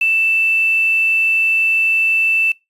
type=tone with quantisation; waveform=sine; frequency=2654 Hz; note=E7; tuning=11 cents sharp; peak=-12 dBFS; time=0.01-2.52 s; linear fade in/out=5 ms; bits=6; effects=noise-tail reverb RT60 0.2 s tail -22 dB re dry + resampled to 32000 Hz